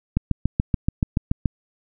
click train, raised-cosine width 5 ms, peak -6 dBFS, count 10, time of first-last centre 0.17-1.458 s, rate 6.99 Hz, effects none

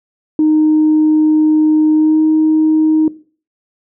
sine tone with pitch glide, 309 to 312.8 Hz, D#4 to D#4, -12 to +9 cents, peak -7 dBFS, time 0.39-3.08 s, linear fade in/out 2 ms, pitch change +21 cents, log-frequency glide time 1.93-2.2 s, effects noise-tail reverb RT60 0.4 s tail -18 dB re dry + tanh soft clip ceiling -4 dBFS

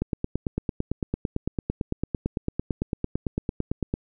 click train, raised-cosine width 3 ms, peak -12 dBFS, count 36, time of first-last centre 0.02-3.939 s, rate 8.93 Hz, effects none

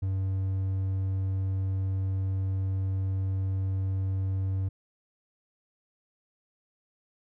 triangle tone, 95.6 Hz, G2, 43 cents flat, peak -24 dBFS, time 0.02-4.69 s, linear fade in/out 10 ms, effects none

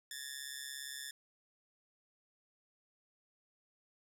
10% pulse ring-modulated tone, 1760 Hz, A6, in tune, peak -31 dBFS, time 0.11-1.11 s, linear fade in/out 2 ms, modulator 68.7 Hz, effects none

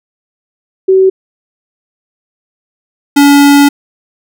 sine / square tone pair in turn, 379.9 / 284.6 Hz, F#4 / C#4, +46 / +46 cents, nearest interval perfect fourth, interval 500 cents, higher first, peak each -3 dBFS, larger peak neither, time 0.88-1.1 / 3.16-3.69 s, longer second, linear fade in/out 10 ms, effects none

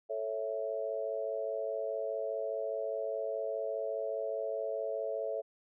sine chord, A major, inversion none, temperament equal, 440 / 554.4 / 659.3 Hz, A4 / C#5 / E5, 0 / 0 / 0 cents, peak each -38 / -37 / -37 dBFS, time 0.09-5.42 s, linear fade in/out 20 ms, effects none

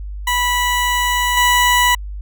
20% pulse tone with level steps, 982 Hz, B5, 10 cents flat, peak -10 / -6 dBFS, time 0.27-1.95 s, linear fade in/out 5 ms, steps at 1.37 s, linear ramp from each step 2 ms, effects added 50 Hz sine -25 dBFS peak until 2.21 s

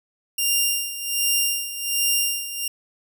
10% pulse tone with tremolo, 2794 Hz, F7, in tune, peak -9 dBFS, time 0.38-2.68 s, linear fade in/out 5 ms, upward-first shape sine, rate 1.3 Hz, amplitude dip 75%, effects none

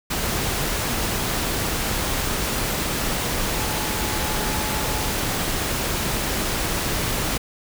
sine tone in noise, 859 Hz, A5, 42 cents flat, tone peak -33 dBFS, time 3.54-5.12 s, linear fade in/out 10 ms, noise pink, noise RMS -24 dBFS, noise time 0.1-7.38 s, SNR -12 dB, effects none

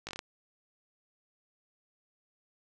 slowing click train, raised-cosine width 0.2 ms, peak -21 dBFS, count 6, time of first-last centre 0.07-0.191 s, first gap 18 ms, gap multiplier 1.15, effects none

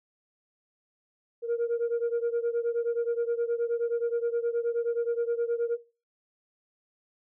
sine beating tone pair, 466.7 / 476.2 Hz, A#4 / A#4, +2 / +37 cents, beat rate 9.5 Hz, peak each -25 / -29 dBFS, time 1.42-5.78 s, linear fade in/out 50 ms, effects noise-tail reverb RT60 0.3 s tail -17 dB re dry + tanh soft clip ceiling -22 dBFS

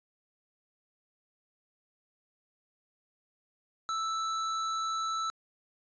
square tone, 1318.5 Hz, E6, in tune, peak -31 dBFS, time 3.89-5.3 s, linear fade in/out 0 ms, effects resampled to 16000 Hz

